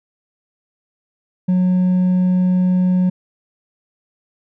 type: tone with hard clipping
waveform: sine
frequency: 182.6 Hz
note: F#3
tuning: 23 cents flat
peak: -13 dBFS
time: 1.48-3.1 s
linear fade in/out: 10 ms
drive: 2 dB
effects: none